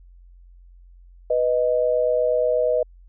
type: tone pair together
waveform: sine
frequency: 493.9 / 622.3 Hz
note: B4 / D#5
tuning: 0 / 0 cents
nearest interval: major third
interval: 400 cents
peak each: -20 dBFS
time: 1.3-2.83 s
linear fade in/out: 5 ms
effects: added 44 Hz sine -45 dBFS peak until 3.08 s